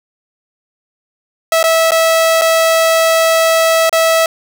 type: tone with dropouts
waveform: sawtooth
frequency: 652 Hz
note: E5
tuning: 19 cents flat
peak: -5 dBFS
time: 1.52-4.26 s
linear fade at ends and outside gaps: 2 ms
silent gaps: 1.629-1.639 / 1.908-1.918 / 2.413-2.418 / 3.895-3.927 s
effects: none